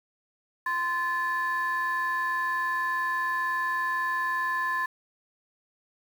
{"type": "tone pair together", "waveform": "sine", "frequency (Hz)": [1036.8, 1739], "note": ["C6", "A6"], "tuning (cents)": [-16, -21], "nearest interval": "major sixth", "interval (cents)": 895, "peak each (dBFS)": -27, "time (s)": [0.66, 4.86], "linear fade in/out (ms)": 5, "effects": ["tanh soft clip ceiling -20 dBFS", "8-bit"]}